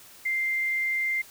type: tone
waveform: sine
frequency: 2093 Hz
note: C7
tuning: in tune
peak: -24 dBFS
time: 0.25-1.22 s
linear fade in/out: 10 ms
effects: white hiss -50 dBFS RMS until 1.3 s